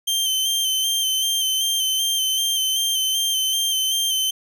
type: tone with vibrato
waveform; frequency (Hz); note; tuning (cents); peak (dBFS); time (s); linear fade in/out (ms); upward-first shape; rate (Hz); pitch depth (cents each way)
sawtooth; 3121; G7; -8; -16; 0.07-4.31; 10; square; 2.6; 27
effects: none